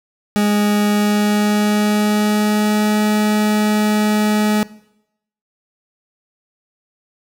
40% pulse tone with pitch glide, 207.7 to 211.6 Hz, G#3 to G#3, 0 to +33 cents, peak -12 dBFS, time 0.36-4.63 s, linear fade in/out 0 ms, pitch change +33 cents, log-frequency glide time 0.94-2.98 s, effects noise-tail reverb RT60 0.8 s tail -20 dB re dry

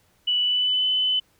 sine tone with pitch glide, 2960 to 3019 Hz, F#7 to F#7, 0 to +34 cents, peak -19 dBFS, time 0.27-1.2 s, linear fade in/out 10 ms, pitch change +34 cents, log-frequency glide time 0.4-0.85 s, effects pink hiss -63 dBFS RMS until 1.39 s

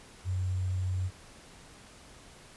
sine tone with sample-and-hold, 92.5 Hz, F#2, in tune, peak -28 dBFS, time 0.24-1.11 s, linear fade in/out 50 ms, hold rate 7350 Hz, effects pink hiss -53 dBFS RMS until 2.56 s + resampled to 24000 Hz

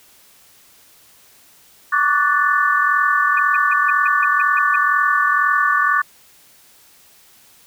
sine chord, D major seventh, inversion third, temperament equal with one note detuned, 1132.7 / 1174.7 / 1480 / 1760 Hz, C#6 / D6 / F#6 / A6, +37 / 0 / 0 / 0 cents, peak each -19 dBFS, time 1.92-6.02 s, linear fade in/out 10 ms
sine tone bursts, 2470 Hz, D#7, 13 cents flat, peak -22 dBFS, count 9, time 3.37-4.759 s, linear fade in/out 5 ms, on 21 ms, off 150 ms
effects white hiss -50 dBFS RMS until 7.66 s

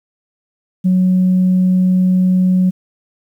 sine tone, 184.2 Hz, F#3, 7 cents flat, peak -8 dBFS, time 0.84-2.71 s, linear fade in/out 20 ms, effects tanh soft clip ceiling -6 dBFS + 8-bit

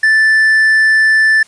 triangle tone, 1760 Hz, A6, in tune, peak -5 dBFS, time 0.03-1.43 s, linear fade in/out 5 ms, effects white hiss -46 dBFS RMS until 1.47 s + resampled to 22050 Hz

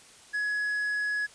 triangle tone, 1683 Hz, G#6, 23 cents sharp, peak -25 dBFS, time 0.33-1.27 s, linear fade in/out 20 ms, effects white hiss -53 dBFS RMS until 1.34 s + resampled to 22050 Hz

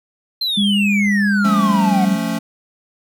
triangle exponential sweep, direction down, 4186 to 718 Hz, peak -16 dBFS, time 0.41-2.05 s, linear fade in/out 5 ms
sine tone with pitch glide, 202.9 to 194.3 Hz, G#3 to G3, -40 to -15 cents, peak -14 dBFS, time 0.57-2.16 s, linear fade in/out 10 ms, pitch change -75 cents, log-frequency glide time 1.66-1.9 s
square chord, F augmented, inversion none, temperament equal, 174.61 / 220 / 277.2 Hz, F3 / A3 / C#4, 0 / 0 / 0 cents, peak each -25 / -22 / -25 dBFS, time 1.44-2.39 s, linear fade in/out 10 ms
effects none

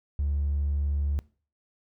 triangle tone, 71.8 Hz, D2, 39 cents flat, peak -21 dBFS, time 0.19-1.19 s, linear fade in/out 0 ms, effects noise-tail reverb RT60 0.4 s tail -23 dB re dry + tanh soft clip ceiling -20 dBFS

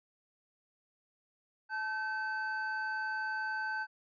triangle tone pair together, 870 / 1539 Hz, A5 / G6, -20 / -32 cents, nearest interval minor seventh, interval 988 cents, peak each -37 / -33 dBFS, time 1.69-3.87 s, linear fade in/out 50 ms, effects resampled to 11025 Hz

